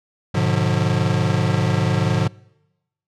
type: chord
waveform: square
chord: G# diminished seventh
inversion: none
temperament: just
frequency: 103.83 / 124.59 / 149.51 / 179.41 Hz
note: G#2 / B2 / D3 / F3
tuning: 0 / +16 / +31 / +47 cents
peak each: -23 dBFS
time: 0.34-2.28 s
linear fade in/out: 10 ms
effects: noise-tail reverb RT60 1.0 s tail -26 dB re dry + low-pass 6000 Hz 12 dB/octave